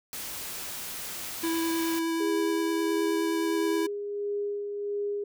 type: noise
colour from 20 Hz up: white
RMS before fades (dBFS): -37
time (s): 0.13-1.99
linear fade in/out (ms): 0
type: tone with vibrato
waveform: square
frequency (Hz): 329.6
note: E4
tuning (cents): 0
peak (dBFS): -27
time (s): 1.43-3.87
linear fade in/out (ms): 10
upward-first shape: triangle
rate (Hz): 9.6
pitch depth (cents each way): 10
type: tone with tremolo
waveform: sine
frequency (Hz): 408.6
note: G#4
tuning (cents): -28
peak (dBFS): -27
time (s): 2.2-5.24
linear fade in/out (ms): 5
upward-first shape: sine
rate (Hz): 1.5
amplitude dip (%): 40
effects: none